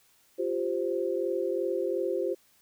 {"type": "chord", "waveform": "sine", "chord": "F suspended second", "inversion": "none", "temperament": "equal", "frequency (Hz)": [349.2, 392, 523.3], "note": ["F4", "G4", "C5"], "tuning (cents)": [0, 0, 0], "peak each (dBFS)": -31, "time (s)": [0.38, 2.35], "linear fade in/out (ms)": 20, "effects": ["white hiss -64 dBFS RMS until 2.61 s"]}